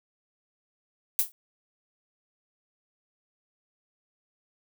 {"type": "noise with exponential decay", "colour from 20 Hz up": "violet", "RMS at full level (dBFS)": -19, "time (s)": [1.19, 1.32], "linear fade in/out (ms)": 0, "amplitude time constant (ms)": 27, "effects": []}